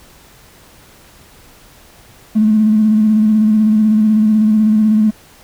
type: tone with vibrato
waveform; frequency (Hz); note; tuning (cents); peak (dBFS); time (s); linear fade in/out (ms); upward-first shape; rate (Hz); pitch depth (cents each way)
triangle; 215.5; A3; -36; -4; 2.35-5.11; 20; square; 16; 29
effects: tanh soft clip ceiling -6 dBFS + pink hiss -44 dBFS RMS until 5.43 s